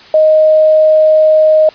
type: tone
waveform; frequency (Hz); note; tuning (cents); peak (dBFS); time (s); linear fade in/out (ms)
sine; 623; D#5; +2; -4; 0.14-1.69; 2
effects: white hiss -37 dBFS RMS until 1.74 s + resampled to 11025 Hz

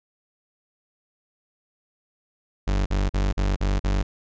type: tone bursts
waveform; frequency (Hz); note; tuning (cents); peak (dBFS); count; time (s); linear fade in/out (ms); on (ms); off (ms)
40% pulse; 48.65; G1; -12; -19; 6; 2.67-4.03; 10; 190; 44
effects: resampled to 16000 Hz

